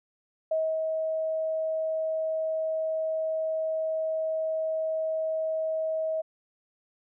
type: tone with ADSR envelope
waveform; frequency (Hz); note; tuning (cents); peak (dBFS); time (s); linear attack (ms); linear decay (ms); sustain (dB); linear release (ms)
sine; 637; D#5; +41; -23; 0.51-6.22; 6; 260; -3; 16
effects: none